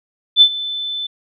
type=tone with ADSR envelope; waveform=sine; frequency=3520 Hz; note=A7; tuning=in tune; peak=-3 dBFS; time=0.36-1.07 s; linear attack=53 ms; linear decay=72 ms; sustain=-18 dB; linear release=9 ms; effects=none